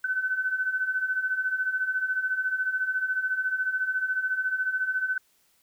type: beating tone pair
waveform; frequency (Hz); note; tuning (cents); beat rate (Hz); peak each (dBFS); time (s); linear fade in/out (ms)
sine; 1507 / 1521; F#6 / F#6; +31 / +47; 14; -31 / -26; 0.04-5.18; 5
effects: white hiss -66 dBFS RMS until 5.62 s